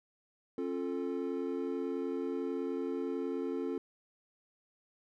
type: chord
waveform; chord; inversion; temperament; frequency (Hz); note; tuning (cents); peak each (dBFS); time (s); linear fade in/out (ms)
triangle; Db augmented; none; equal with one note detuned; 270.7 / 349.2 / 440; Db4 / F4 / A4; -41 / 0 / 0; -35 / -36 / -36; 0.58-3.78; 2
effects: none